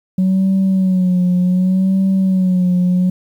sine tone with vibrato, 185.6 Hz, F#3, 6 cents sharp, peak -9 dBFS, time 0.18-3.1 s, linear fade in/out 5 ms, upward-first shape sine, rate 0.67 Hz, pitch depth 58 cents each way, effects tanh soft clip ceiling -9 dBFS + 8-bit

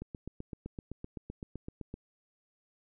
click train, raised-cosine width 3 ms, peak -27 dBFS, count 16, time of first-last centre 0.02-1.941 s, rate 7.81 Hz, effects none

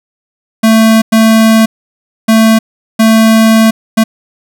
square tone bursts at uneven times, 222.4 Hz, A3, 19 cents sharp, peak -4 dBFS, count 5, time 0.63-1.02 / 1.12-1.66 / 2.28-2.59 / 2.99-3.71 / 3.97-4.04 s, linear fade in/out 10 ms, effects none

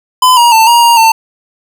square tone with pitch steps, 1013 / 949 / 892 / 945 / 939 / 897 Hz, B5 / A#5 / A5 / A#5 / A#5 / A5, +44 / +31 / +23 / +23 / +12 / +33 cents, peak -4 dBFS, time 0.22-1.12 s, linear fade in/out 5 ms, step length 150 ms, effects none

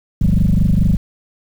sine tone with frequency modulation, 103.83 Hz, G#2, in tune, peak -9 dBFS, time 0.21-0.97 s, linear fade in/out 5 ms, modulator 24.6 Hz, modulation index 4.1, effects tanh soft clip ceiling -6 dBFS + 7-bit

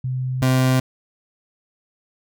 sine / 30% pulse tone pair in turn, 128.6 / 129.42 Hz, C3 / C3, -30 / -19 cents, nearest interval unison, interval 11 cents, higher second, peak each -21 / -12 dBFS, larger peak second, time 0.04-0.42 / 0.42-0.8 s, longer neither, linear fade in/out 5 ms, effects none

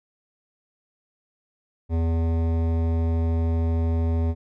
sine tone with hard clipping, 82.41 Hz, E2, in tune, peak -22 dBFS, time 1.89-4.35 s, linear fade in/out 50 ms, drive 15 dB, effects none

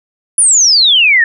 sine exponential sweep, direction down, 10060 to 1760 Hz, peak -5 dBFS, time 0.38-1.24 s, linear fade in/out 2 ms, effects none

